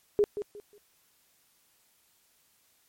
sine tone with echo, 412.9 Hz, G#4, 10 cents flat, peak -19 dBFS, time 0.19-0.24 s, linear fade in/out 0 ms, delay 180 ms, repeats 3, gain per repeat -11 dB, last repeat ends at 0.78 s, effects white hiss -67 dBFS RMS until 2.88 s + MP3 64 kbps

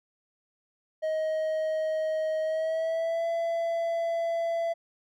triangle tone with pitch glide, 629 to 670.3 Hz, D#5 to E5, +19 to +29 cents, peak -24 dBFS, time 1.02-4.74 s, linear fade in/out 20 ms, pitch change +110 cents, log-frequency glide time 2.43-3.27 s, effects none

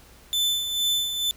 40% pulse tone with tremolo, 3520 Hz, A7, in tune, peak -19 dBFS, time 0.33-1.31 s, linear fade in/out 0 ms, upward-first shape sine, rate 2.2 Hz, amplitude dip 55%, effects added 60 Hz sine -54 dBFS peak until 1.36 s + pink hiss -52 dBFS RMS until 1.36 s

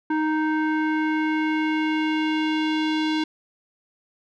square tone with low-pass filter sweep, 311.1 Hz, D#4, in tune, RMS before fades -23 dBFS, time 0.1-3.24 s, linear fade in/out 5 ms, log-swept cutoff 1400 to 3800 Hz, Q 2.1, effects none

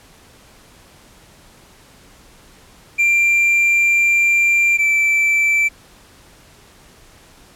triangle tone pair in turn, 2372 / 2329 Hz, D7 / D7, +17 / -15 cents, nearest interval unison, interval 32 cents, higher first, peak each -10 / -11 dBFS, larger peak first, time 2.98-4.78 / 4.78-5.69 s, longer first, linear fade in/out 20 ms, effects pink hiss -47 dBFS RMS until 7.55 s + low-pass 12000 Hz 12 dB/octave

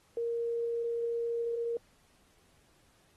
sine tone, 467.1 Hz, A#4, 3 cents sharp, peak -30 dBFS, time 0.17-1.77 s, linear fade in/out 2 ms, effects pink hiss -67 dBFS RMS until 3.16 s + AAC 32 kbps

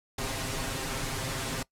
pink noise with comb filter, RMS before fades -33 dBFS, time 0.18-1.63 s, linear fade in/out 5 ms, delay 7.5 ms, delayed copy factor +0.95, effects noise-tail reverb RT60 0.1 s tail -21 dB re dry + low-pass 11000 Hz 12 dB/octave

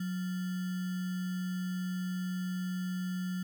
sine tone with sample-and-hold, 182.7 Hz, F#3, 22 cents flat, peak -32 dBFS, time 0-3.43 s, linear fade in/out 5 ms, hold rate 1575 Hz, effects none

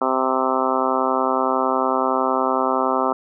harmonic tone, 130.8 Hz, C3, in tune, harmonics 2 / 3 / 4 / 5 / 6 / 7 / 8 / 9 / 10, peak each -26 / -26 / -26 / -26 / -26 / -26 / -26 / -26 / -26 dBFS, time 0.01-3.13 s, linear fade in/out 5 ms, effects none

